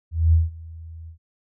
sine tone with ADSR envelope, 81.7 Hz, E2, 15 cents flat, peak -11 dBFS, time 0.11-1.18 s, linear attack 220 ms, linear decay 170 ms, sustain -24 dB, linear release 97 ms, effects none

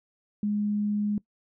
sine tone, 207.7 Hz, G#3, in tune, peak -24 dBFS, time 0.43-1.18 s, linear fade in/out 2 ms, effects noise-tail reverb RT60 0.1 s tail -21 dB re dry

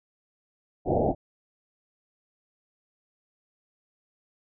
white low-pass noise, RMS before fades -24 dBFS, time 0.85-1.15 s, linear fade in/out 50 ms, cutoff 790 Hz, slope 96 dB/octave, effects none

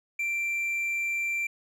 triangle tone, 2355 Hz, D7, 4 cents sharp, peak -25 dBFS, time 0.19-1.47 s, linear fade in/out 5 ms, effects none

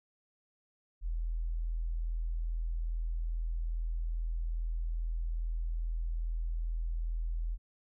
sine tone, 41.2 Hz, E1, in tune, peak -31 dBFS, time 1.01-7.58 s, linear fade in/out 50 ms, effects none

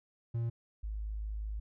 triangle / sine tone pair in turn, 116.54 / 52.77 Hz, A#2 / G#1, 0 / +28 cents, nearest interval octave + major second, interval 1372 cents, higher first, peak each -29 / -35 dBFS, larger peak first, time 0.34-0.5 / 0.83-1.6 s, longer second, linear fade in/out 10 ms, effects none

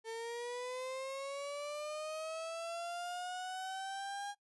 35% pulse linear sweep, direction up, 446.1 to 816 Hz, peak -38 dBFS, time 0.04-4.35 s, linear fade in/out 50 ms, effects noise-tail reverb RT60 0.1 s tail -21 dB re dry + resampled to 24000 Hz

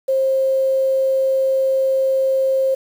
sine tone with quantisation, 532 Hz, C5, 29 cents sharp, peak -14 dBFS, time 0.08-2.75 s, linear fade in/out 10 ms, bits 7, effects none

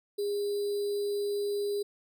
sine tone with sample-and-hold, 407.6 Hz, G#4, 32 cents flat, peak -28 dBFS, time 0.18-1.83 s, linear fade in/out 10 ms, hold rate 4410 Hz, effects none

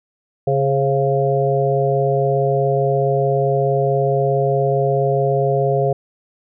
harmonic tone with a mistuned harmonic, 138.2 Hz, C#3, 5 cents flat, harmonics 1 / 3 / 4 / 5, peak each -19 / -19 / -20 / -21 dBFS, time 0.47-5.93 s, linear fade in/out 5 ms, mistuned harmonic 4, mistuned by -43 cents, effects none

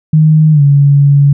sine tone with pitch glide, 155.56 to 141.83 Hz, D#3 to C#3, 0 to +40 cents, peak -3 dBFS, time 0.13-1.33 s, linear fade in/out 5 ms, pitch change -160 cents, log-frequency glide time 0.52-0.62 s, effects none

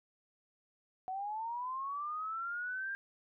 sine linear sweep, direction up, 738 to 1606 Hz, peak -36 dBFS, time 1.08-2.95 s, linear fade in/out 0 ms, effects none

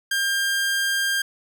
sawtooth tone, 1600 Hz, G6, 35 cents sharp, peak -17 dBFS, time 0.11-1.22 s, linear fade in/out 5 ms, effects none

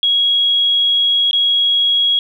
sine tone with dropouts, 3313 Hz, G#7, 5 cents flat, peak -11 dBFS, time 0.03-2.19 s, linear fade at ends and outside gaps 1 ms, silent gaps 1.311-1.331 s, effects 8-bit

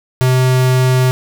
square tone, 128.4 Hz, C3, 32 cents flat, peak -10 dBFS, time 0.21-1.11 s, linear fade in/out 0 ms, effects none

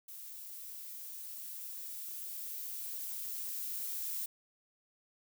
violet noise with level ramp, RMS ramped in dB -48 to -38 dBFS, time 0.08-4.26 s, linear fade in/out 5 ms, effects none

